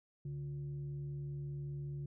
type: tone with frequency modulation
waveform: sine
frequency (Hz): 142.9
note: D3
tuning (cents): -47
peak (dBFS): -39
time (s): 0.25-2.06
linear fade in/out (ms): 5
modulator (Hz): 211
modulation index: 0.32
effects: none